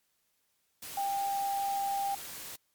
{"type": "tone in noise", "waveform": "sine", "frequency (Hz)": 794, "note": "G5", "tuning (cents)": 22, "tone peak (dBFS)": -29, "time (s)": [0.97, 2.15], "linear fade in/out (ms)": 5, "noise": "white", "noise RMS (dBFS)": -43, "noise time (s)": [0.82, 2.56], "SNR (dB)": 11, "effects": ["white hiss -75 dBFS RMS until 2.74 s", "MP3 96 kbps"]}